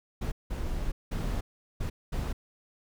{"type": "noise bursts at uneven times", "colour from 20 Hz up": "brown", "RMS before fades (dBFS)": -31, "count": 5, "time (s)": [[0.21, 0.32], [0.5, 0.92], [1.11, 1.41], [1.8, 1.9], [2.12, 2.33]], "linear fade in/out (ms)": 10, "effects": []}